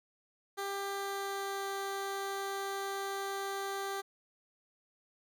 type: tone with pitch glide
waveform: 15% pulse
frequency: 396.2 to 393.2 Hz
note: G4 to G4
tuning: +18 to +5 cents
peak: -29 dBFS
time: 0.57-4.02 s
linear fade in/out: 20 ms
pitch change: -13 cents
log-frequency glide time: 0.94-1.69 s
effects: none